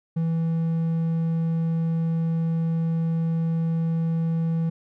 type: tone with hard clipping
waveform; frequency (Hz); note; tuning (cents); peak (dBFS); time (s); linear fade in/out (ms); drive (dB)
triangle; 164.3; E3; -5; -22; 0.16-4.7; 10; 6
effects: none